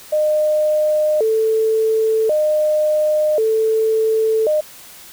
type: tone with vibrato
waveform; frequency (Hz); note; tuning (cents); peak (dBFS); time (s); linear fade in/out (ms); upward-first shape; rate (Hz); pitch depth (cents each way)
sine; 519; C5; -14; -13; 0.12-4.61; 10; square; 0.46; 280
effects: white hiss -40 dBFS RMS until 5.12 s